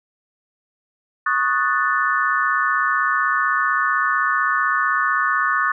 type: chord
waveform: sine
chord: D# half-diminished seventh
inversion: third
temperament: equal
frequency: 1108.7 / 1244.5 / 1480 / 1760 Hz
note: C#6 / D#6 / F#6 / A6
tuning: 0 / 0 / 0 / 0 cents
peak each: -22 dBFS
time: 1.26-5.72 s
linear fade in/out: 5 ms
effects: none